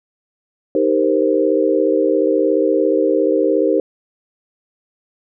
sine chord, C minor seventh, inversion first, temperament equal, 311.1 / 392 / 466.2 / 523.3 Hz, Eb4 / G4 / Bb4 / C5, 0 / 0 / 0 / 0 cents, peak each -18 dBFS, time 0.75-3.8 s, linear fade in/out 2 ms, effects none

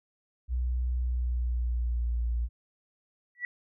sine tone with pitch glide, 61.74 to 58.61 Hz, B1 to A#1, 0 to +10 cents, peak -26 dBFS, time 0.48-2.49 s, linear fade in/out 50 ms, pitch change -90 cents, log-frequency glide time 0.98-2.2 s
sine tone with exponential growth, 1948 Hz, B6, 24 cents flat, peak -26 dBFS, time 3.35-3.45 s, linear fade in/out 1 ms, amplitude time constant 20 ms
effects none

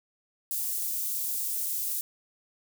white high-pass noise, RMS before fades -31 dBFS, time 0.51-2.01 s, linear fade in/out 0 ms, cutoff 9100 Hz, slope 12 dB/octave, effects none

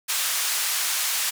white band-pass noise, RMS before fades -25 dBFS, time 0.08-1.31 s, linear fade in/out 20 ms, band 1100 to 12000 Hz, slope 12 dB/octave, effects none

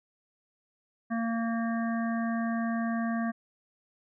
harmonic tone, 229.3 Hz, A#3, 28 cents flat, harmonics 1 / 3 / 5 / 7 / 8, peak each -28 / -36 / -40 / -41 / -43 dBFS, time 1.1-3.32 s, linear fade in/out 20 ms, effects none

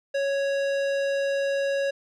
sine tone with tanh clipping, 554.4 Hz, C#5, in tune, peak -25 dBFS, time 0.14-1.91 s, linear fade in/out 10 ms, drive 17 dB, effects none

